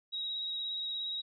sine tone with vibrato, 3820 Hz, A#7, 42 cents sharp, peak -34 dBFS, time 0.12-1.22 s, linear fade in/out 20 ms, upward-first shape sine, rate 17 Hz, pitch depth 22 cents each way, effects none

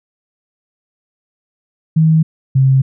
sine tone pair in turn, 159.3 / 133.38 Hz, D#3 / C3, +41 / +34 cents, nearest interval minor third, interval 307 cents, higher first, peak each -7 dBFS, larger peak neither, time 1.96-2.23 / 2.55-2.82 s, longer neither, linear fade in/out 10 ms, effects none

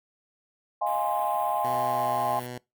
sine chord, F minor seventh, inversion third, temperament equal with one note detuned, 622.3 / 698.5 / 827.3 / 1046.5 Hz, Eb5 / F5 / Ab5 / C6, 0 / 0 / -7 / 0 cents, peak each -33 / -30 / -27 / -31 dBFS, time 0.81-2.4 s, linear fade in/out 10 ms
white band-stop noise, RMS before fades -45 dBFS, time 0.86-2.47 s, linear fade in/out 10 ms, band 3400 to 9000 Hz, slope 48 dB/octave
10% pulse tone with pitch glide, 125.1 to 123.52 Hz, B2 to B2, +23 to +1 cents, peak -27 dBFS, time 1.64-2.58 s, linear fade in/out 5 ms, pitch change -22 cents, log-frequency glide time 1.8-2.16 s
effects noise-tail reverb RT60 0.2 s tail -22 dB re dry

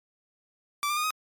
sawtooth tone with pitch steps, 1165 / 1195 / 1225.7 / 1257.3 Hz, D6 / D6 / D#6 / D#6, -14 / +30 / -26 / +18 cents, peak -22 dBFS, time 0.83-1.106 s, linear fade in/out 0 ms, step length 69 ms, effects MP3 96 kbps

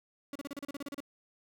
35% pulse tone bursts, 282.8 Hz, C#4, 35 cents sharp, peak -36 dBFS, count 12, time 0.33-1.004 s, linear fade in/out 2 ms, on 25 ms, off 34 ms, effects none

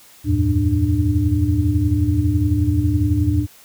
sine tone cluster, 80.3 / 92.1 / 110.5 / 296.8 Hz, E2 / F#2 / A2 / D4, -45 / -7 / +8 / +18 cents, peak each -20 dBFS, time 0.24-3.47 s, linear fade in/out 50 ms, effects white hiss -47 dBFS RMS until 3.64 s

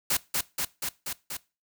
white noise with echo, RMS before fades -25 dBFS, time 0.1-0.17 s, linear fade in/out 5 ms, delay 240 ms, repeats 5, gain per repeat -2 dB, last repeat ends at 1.37 s, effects noise-tail reverb RT60 0.3 s tail -21 dB re dry

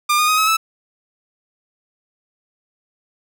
sawtooth tone with pitch steps, 1200 / 1226.6 / 1253.9 / 1281.7 / 1310.1 Hz, D6 / D#6 / D#6 / E6 / E6, +37 / -25 / +13 / -49 / -11 cents, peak -10 dBFS, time 0.09-0.57 s, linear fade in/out 10 ms, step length 96 ms, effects none

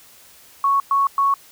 sine tone bursts, 1108.7 Hz, C#6, in tune, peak -14 dBFS, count 3, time 0.64-1.34 s, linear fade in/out 2 ms, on 160 ms, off 110 ms, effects white hiss -48 dBFS RMS until 1.51 s

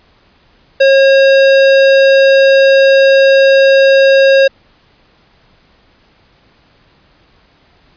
square tone, 542 Hz, C#5, 39 cents flat, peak -5 dBFS, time 0.8-4.48 s, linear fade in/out 10 ms, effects pink hiss -50 dBFS RMS until 7.96 s + resampled to 11025 Hz

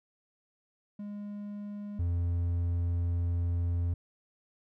triangle tone pair in turn, 205.5 / 86.4 Hz, G#3 / F2, -18 / -18 cents, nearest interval octave + minor third, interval 1500 cents, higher first, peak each -35 / -25 dBFS, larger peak second, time 0.99-1.99 / 1.99-3.94 s, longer second, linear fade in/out 5 ms, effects none

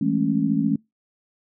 sine chord, A major seventh, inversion second, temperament just, 165 / 206.2 / 220 / 275 Hz, E3 / G#3 / A3 / C#4, +2 / -12 / 0 / -14 cents, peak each -26 / -25 / -24 / -22 dBFS, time 0.01-0.76 s, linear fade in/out 5 ms, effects noise-tail reverb RT60 0.2 s tail -25 dB re dry

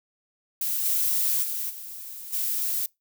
violet noise with level steps, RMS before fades -27 / -24 / -30 / -39 / -27 dBFS, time 0.61-2.86 s, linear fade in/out 2 ms, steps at 0.84 / 1.42 / 1.69 / 2.32 s, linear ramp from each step 20 ms, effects noise-tail reverb RT60 0.2 s tail -25 dB re dry

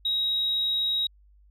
sine tone, 3808 Hz, A#7, 36 cents sharp, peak -22 dBFS, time 0.05-1.07 s, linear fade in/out 5 ms, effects tanh soft clip ceiling -19 dBFS + added 50 Hz sine -54 dBFS peak until 1.5 s

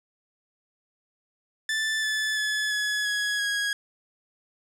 sawtooth tone with pitch steps, 1760 / 1737.8 / 1715.8 / 1694.2 / 1672.8 / 1651.7 Hz, A6 / A6 / A6 / G#6 / G#6 / G#6, 0 / -22 / -44 / +34 / +12 / -10 cents, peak -21 dBFS, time 1.69-3.73 s, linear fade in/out 2 ms, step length 340 ms, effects low-pass 9000 Hz 12 dB/octave + 10-bit

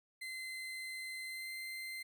35% pulse tone with pitch glide, 2061 to 2077 Hz, C7 to C7, -27 to -13 cents, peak -40 dBFS, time 0.21-2.03 s, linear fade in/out 10 ms, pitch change +14 cents, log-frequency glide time 1.25-1.51 s, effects none

